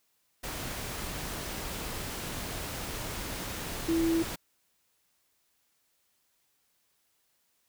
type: tone in noise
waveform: sine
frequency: 329.6 Hz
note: E4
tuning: in tune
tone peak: -24 dBFS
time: 3.88-4.23 s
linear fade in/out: 10 ms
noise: pink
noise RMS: -37 dBFS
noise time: 0.43-4.36 s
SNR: +10 dB
effects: white hiss -73 dBFS RMS until 7.68 s